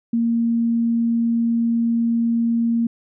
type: tone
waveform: sine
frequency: 232 Hz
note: A#3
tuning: 8 cents flat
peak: -16 dBFS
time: 0.13-2.87 s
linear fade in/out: 5 ms
effects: none